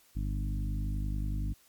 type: harmonic tone with a mistuned harmonic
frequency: 50.3 Hz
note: G1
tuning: 45 cents sharp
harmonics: 1 / 2 / 3 / 4 / 5 / 6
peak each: -31 / -37 / -41 / -43 / -45 / -47 dBFS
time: 0.15-1.54 s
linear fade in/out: 20 ms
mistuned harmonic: 2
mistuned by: +17 cents
effects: white hiss -63 dBFS RMS until 1.68 s + MP3 96 kbps